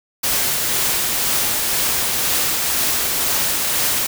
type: noise with tremolo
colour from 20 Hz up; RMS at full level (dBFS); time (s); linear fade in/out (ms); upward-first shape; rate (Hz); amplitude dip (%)
white; -18; 0.23-4.07; 10; triangle; 2; 25
effects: none